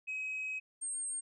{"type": "tone pair in turn", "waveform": "sine", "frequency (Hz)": [2541, 8547], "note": ["D#7", "C9"], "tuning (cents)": [36, 36], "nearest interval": "octave + major sixth", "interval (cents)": 2100, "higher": "second", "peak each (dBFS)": [-34, -34], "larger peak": "neither", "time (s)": [[0.07, 0.6], [0.81, 1.21]], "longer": "first", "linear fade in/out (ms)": 20, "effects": ["tanh soft clip ceiling -33 dBFS"]}